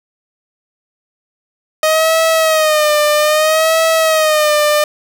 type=tone with vibrato; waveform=sawtooth; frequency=622.3 Hz; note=D#5; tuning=in tune; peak=-6 dBFS; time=1.83-4.84 s; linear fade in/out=2 ms; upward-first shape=sine; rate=0.62 Hz; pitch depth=72 cents each way; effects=none

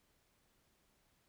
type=silence; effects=pink hiss -75 dBFS RMS until 1.28 s

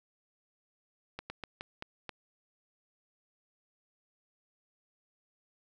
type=slowing click train; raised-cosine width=0.3 ms; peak=-23 dBFS; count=6; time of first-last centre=1.19-2.093 s; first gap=110 ms; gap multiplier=1.25; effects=none

